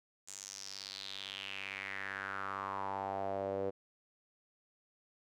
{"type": "tone with band-pass filter sweep", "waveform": "sawtooth", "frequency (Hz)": 97.7, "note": "G2", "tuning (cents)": -5, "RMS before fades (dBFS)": -41, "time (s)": [0.27, 3.71], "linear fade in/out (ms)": 20, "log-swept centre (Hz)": [7400, 480], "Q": 4.6, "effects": []}